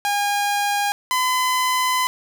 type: tone pair in turn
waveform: sawtooth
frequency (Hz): 814 / 1015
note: G#5 / B5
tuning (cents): -35 / +47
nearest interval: major third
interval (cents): 382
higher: second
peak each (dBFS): -15 / -14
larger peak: second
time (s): 0.05-0.92 / 1.11-2.07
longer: second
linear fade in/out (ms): 0
effects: none